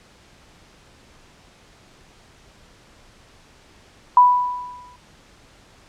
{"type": "tone with exponential decay", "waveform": "sine", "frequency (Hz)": 987.8, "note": "B5", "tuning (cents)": 0, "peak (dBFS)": -6, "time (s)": [4.17, 4.96], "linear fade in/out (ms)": 2, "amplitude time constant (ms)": 170, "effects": ["pink hiss -51 dBFS RMS until 5.88 s", "low-pass 7000 Hz 12 dB/octave"]}